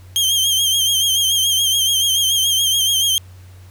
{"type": "tone with vibrato", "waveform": "sawtooth", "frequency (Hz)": 3185, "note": "G7", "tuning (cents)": 27, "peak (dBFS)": -11, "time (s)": [0.16, 3.18], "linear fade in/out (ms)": 0, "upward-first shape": "triangle", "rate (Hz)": 7, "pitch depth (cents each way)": 67, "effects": ["added 92 Hz sine -38 dBFS peak until 3.7 s", "pink hiss -51 dBFS RMS until 3.7 s"]}